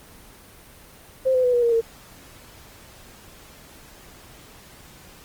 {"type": "tone with pitch steps", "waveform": "sine", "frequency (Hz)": [523.3, 509.3, 495.6, 482.4, 469.5, 456.9], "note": ["C5", "C5", "B4", "B4", "A#4", "A#4"], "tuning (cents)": [0, -47, 6, -41, 12, -35], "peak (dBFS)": -16, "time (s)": [1.25, 1.814], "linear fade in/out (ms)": 20, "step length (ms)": 94, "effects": ["pink hiss -47 dBFS RMS until 5.24 s", "Opus 24 kbps"]}